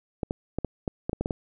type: clicks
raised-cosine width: 2 ms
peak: -14 dBFS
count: 10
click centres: 0.232 / 0.309 / 0.586 / 0.647 / 0.878 / 1.095 / 1.131 / 1.21 / 1.259 / 1.308 s
effects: none